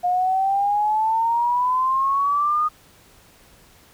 sine exponential sweep, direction up, 710 to 1238 Hz, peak -17 dBFS, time 0.03-2.69 s, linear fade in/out 20 ms, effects pink hiss -52 dBFS RMS until 3.93 s

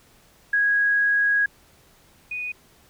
sine tone pair in turn, 1653 / 2477 Hz, G#6 / D#7, -9 / -8 cents, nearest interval perfect fifth, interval 701 cents, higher second, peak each -17 / -27 dBFS, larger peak first, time 0.53-1.46 / 2.31-2.52 s, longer first, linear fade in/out 5 ms, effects pink hiss -56 dBFS RMS until 2.89 s

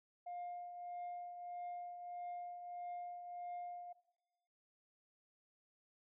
sine tone with tremolo, 707 Hz, F5, 21 cents sharp, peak -40 dBFS, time 0.26-3.93 s, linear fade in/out 10 ms, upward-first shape triangle, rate 1.6 Hz, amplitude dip 60%, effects noise-tail reverb RT60 1.0 s tail -18 dB re dry + tanh soft clip ceiling -41 dBFS

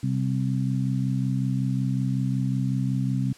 harmonic tone, 65.41 Hz, C2, in tune, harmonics 2 / 3 / 4, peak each -24 / -28 / -30 dBFS, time 0.03-3.33 s, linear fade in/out 5 ms, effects white hiss -51 dBFS RMS until 3.37 s + low-pass 8000 Hz 12 dB/octave

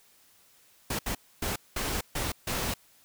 pink noise bursts at uneven times, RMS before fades -31 dBFS, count 6, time 0.9-0.99 / 1.06-1.15 / 1.42-1.56 / 1.76-2.01 / 2.15-2.32 / 2.47-2.74 s, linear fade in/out 5 ms, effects white hiss -61 dBFS RMS until 3.04 s

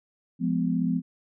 sine chord, F diminished, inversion none, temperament just, 174.61 / 209.5 / 251.4 Hz, F3 / Ab3 / Cb4, 0 / +15 / +31 cents, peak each -26 / -30 / -26 dBFS, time 0.39-1.02 s, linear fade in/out 50 ms, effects none

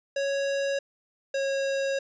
square tone pair in turn, 554.4 / 546.5 Hz, C#5 / C#5, 0 / -25 cents, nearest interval unison, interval 25 cents, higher first, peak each -26 dBFS, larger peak neither, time 0.16-0.79 / 1.34-1.99 s, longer second, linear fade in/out 5 ms, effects resampled to 16000 Hz

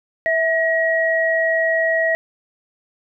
sine tone pair together, 653 / 1902.2 Hz, E5 / A#6, -17 / +35 cents, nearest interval octave + perfect fifth, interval 1852 cents, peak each -18 dBFS, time 0.26-2.15 s, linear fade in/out 0 ms, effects none

